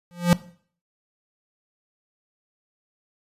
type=tone with exponential growth; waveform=square; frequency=174.61 Hz; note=F3; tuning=in tune; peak=-11 dBFS; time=0.11-0.33 s; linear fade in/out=0 ms; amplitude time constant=46 ms; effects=noise-tail reverb RT60 0.5 s tail -18 dB re dry + resampled to 32000 Hz